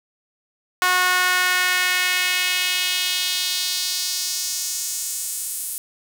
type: tone with high-pass filter sweep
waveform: sawtooth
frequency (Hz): 364.5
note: F#4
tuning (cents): -26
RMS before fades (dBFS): -22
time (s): 0.82-5.78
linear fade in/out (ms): 0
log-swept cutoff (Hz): 1200 to 10000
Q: 1.8
effects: none